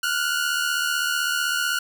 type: tone pair together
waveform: sawtooth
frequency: 1404.2 / 1480 Hz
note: F6 / F#6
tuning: +9 / 0 cents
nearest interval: minor second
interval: 91 cents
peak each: -21 dBFS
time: 0.03-1.79 s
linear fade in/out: 5 ms
effects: none